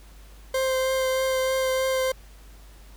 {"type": "tone with vibrato", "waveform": "40% pulse", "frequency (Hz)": 523.3, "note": "C5", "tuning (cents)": 0, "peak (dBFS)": -21, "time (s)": [0.54, 2.12], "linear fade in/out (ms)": 5, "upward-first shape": "triangle", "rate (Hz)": 3.2, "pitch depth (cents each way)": 13, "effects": ["added 50 Hz sine -45 dBFS peak until 2.96 s", "pink hiss -54 dBFS RMS until 2.96 s"]}